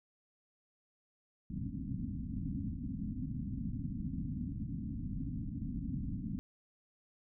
white low-pass noise, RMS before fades -39 dBFS, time 1.5-6.39 s, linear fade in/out 0 ms, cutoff 280 Hz, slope 96 dB/octave, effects none

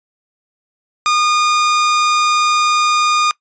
sawtooth tone, 1221 Hz, D#6, 33 cents flat, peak -8 dBFS, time 1.06-3.31 s, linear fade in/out 0 ms, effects noise-tail reverb RT60 0.1 s tail -21 dB re dry + resampled to 16000 Hz

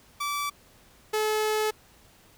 sawtooth tone pair in turn, 1157 / 430.1 Hz, D6 / A4, -26 / -39 cents, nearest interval octave + perfect fourth, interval 1713 cents, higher first, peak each -24 / -20 dBFS, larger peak second, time 0.2-0.5 / 1.13-1.71 s, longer second, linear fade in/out 10 ms, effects pink hiss -57 dBFS RMS until 2.37 s

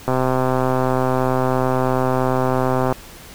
click train, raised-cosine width 1 ms, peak -5 dBFS, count 368, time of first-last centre 0.08-2.925 s, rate 129 Hz, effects pink hiss -40 dBFS RMS until 3.34 s

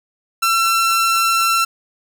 sawtooth tone, 1348 Hz, E6, 38 cents sharp, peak -10 dBFS, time 0.42-1.65 s, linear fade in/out 10 ms, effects none

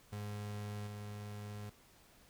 35% pulse tone with level steps, 103.83 Hz, G#2, in tune, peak -39 / -42 dBFS, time 0.12-1.7 s, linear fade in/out 10 ms, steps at 0.87 s, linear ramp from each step 2 ms, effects pink hiss -64 dBFS RMS until 2.29 s

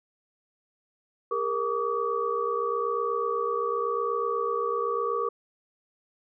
sine tone cluster, 407.6 / 468.5 / 1144 / 1212 Hz, G#4 / A#4 / D6 / D#6, -32 / +9 / -46 / -46 cents, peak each -32 / -29 / -29 / -35 dBFS, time 1.31-5.29 s, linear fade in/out 5 ms, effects none

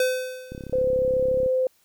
square tone with exponential decay, 510 Hz, C5, 44 cents flat, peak -18 dBFS, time 0-0.83 s, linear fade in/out 2 ms, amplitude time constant 180 ms
click train, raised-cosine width 3 ms, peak -22 dBFS, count 33, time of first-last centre 0.52-1.461 s, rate 34 Hz
sine tone with pitch glide, 512 to 515.6 Hz, C5 to C5, -38 to -26 cents, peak -19 dBFS, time 0.73-1.67 s, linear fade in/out 2 ms, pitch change +12 cents, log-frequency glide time 0.96-1.46 s
effects white hiss -63 dBFS RMS until 1.84 s

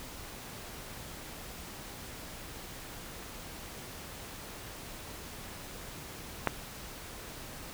clicks, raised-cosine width 0.5 ms, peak -30 / -10 dBFS, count 2, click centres 3.226 / 6.473 s, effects pink hiss -45 dBFS RMS until 7.73 s

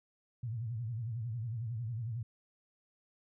sine tone with vibrato, 115.3 Hz, A#2, 19 cents flat, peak -35 dBFS, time 0.43-2.23 s, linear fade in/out 5 ms, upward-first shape sine, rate 11 Hz, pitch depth 140 cents each way, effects none

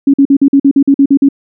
sine tone bursts, 277.2 Hz, C#4, in tune, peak -3 dBFS, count 11, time 0.07-1.288 s, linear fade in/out 5 ms, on 68 ms, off 47 ms, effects none

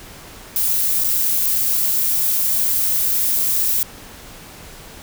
violet noise with dropouts, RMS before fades -18 dBFS, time 0.56-3.83 s, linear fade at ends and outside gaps 1 ms, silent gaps 1.039-1.044 s, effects pink hiss -39 dBFS RMS until 5.02 s

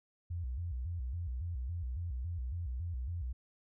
sine tone with vibrato, 73.42 Hz, D2, in tune, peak -35 dBFS, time 0.3-3.33 s, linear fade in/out 10 ms, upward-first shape square, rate 3.6 Hz, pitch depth 280 cents each way, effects none

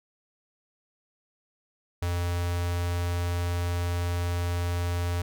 square tone with notch filter, 87.3 Hz, F2, in tune, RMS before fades -28 dBFS, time 2.02-5.22 s, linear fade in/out 5 ms, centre 210 Hz, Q 0.98, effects none

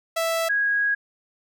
sawtooth / sine tone pair in turn, 659.3 / 1649.4 Hz, E5 / G#6, 0 / -12 cents, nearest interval octave + major third, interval 1588 cents, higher second, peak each -18 / -19 dBFS, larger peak first, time 0.16-0.49 / 0.49-0.95 s, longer second, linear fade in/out 10 ms, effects none

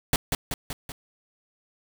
pink noise with echo, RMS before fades -21 dBFS, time 0.13-0.16 s, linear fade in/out 2 ms, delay 190 ms, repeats 4, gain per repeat -4 dB, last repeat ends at 0.92 s, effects none

